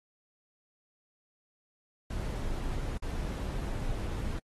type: noise with dropouts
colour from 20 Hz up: brown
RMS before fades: -34 dBFS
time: 2.1-4.39 s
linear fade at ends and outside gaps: 5 ms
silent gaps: 2.976-3.022 s
effects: AAC 32 kbps